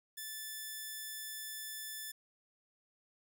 5% pulse tone, 1750 Hz, A6, 10 cents flat, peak -31 dBFS, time 0.17-2.12 s, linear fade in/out 10 ms, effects none

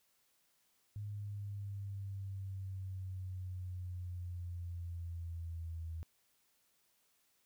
sine exponential sweep, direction down, 103.83 to 81.2 Hz, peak -40 dBFS, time 0.96-6.03 s, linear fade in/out 0 ms, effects white hiss -75 dBFS RMS until 7.45 s

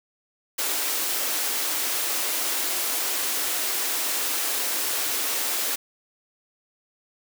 white high-pass noise, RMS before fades -26 dBFS, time 0.58-5.76 s, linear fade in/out 10 ms, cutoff 260 Hz, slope 48 dB/octave, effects none

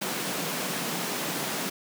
pink high-pass noise, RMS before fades -31 dBFS, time 0.01-1.7 s, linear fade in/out 10 ms, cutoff 150 Hz, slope 48 dB/octave, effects none

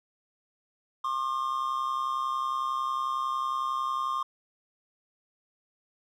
triangle tone pair together, 1070 / 1201 Hz, C6 / D6, +38 / +38 cents, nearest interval major second, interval 200 cents, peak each -28 / -29 dBFS, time 1.04-4.23 s, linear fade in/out 5 ms, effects none

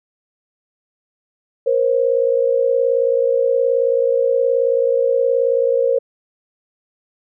sine tone pair together, 474.8 / 533.6 Hz, A#4 / C5, +32 / +34 cents, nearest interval major second, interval 202 cents, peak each -16 dBFS, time 1.66-5.99 s, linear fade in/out 10 ms, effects none

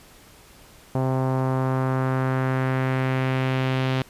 sawtooth tone with low-pass filter sweep, 130.9 Hz, C3, 1 cent sharp, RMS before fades -23 dBFS, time 0.95-4.02 s, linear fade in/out 2 ms, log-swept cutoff 820 to 3400 Hz, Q 1.6, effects pink hiss -50 dBFS RMS until 4.09 s + resampled to 32000 Hz

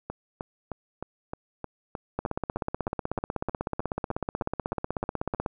two click trains, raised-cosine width 1 ms, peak -19 / -14 dBFS, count 18 / 54, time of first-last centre 0.1-5.347 / 2.19-5.462 s, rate 3.24 / 16.2 Hz, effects none

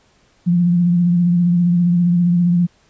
sine tone with vibrato, 174.61 Hz, F3, in tune, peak -11 dBFS, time 0.46-2.67 s, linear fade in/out 20 ms, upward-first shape triangle, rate 15 Hz, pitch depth 42 cents each way, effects pink hiss -56 dBFS RMS until 2.89 s + resampled to 16000 Hz

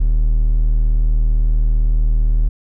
triangle tone, 38.89 Hz, D#1, in tune, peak -9 dBFS, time 0-2.49 s, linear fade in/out 10 ms, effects none

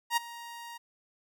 sawtooth tone with ADSR envelope, 939 Hz, A#5, 12 cents sharp, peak -19 dBFS, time 0.1-0.78 s, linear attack 68 ms, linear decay 15 ms, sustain -19 dB, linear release 14 ms, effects none

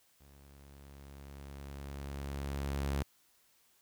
sawtooth tone with level ramp, 69.7 Hz, C#2, 10 cents sharp, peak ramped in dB -54 to -27 dBFS, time 0.2-3.03 s, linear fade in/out 10 ms, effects white hiss -69 dBFS RMS until 3.81 s

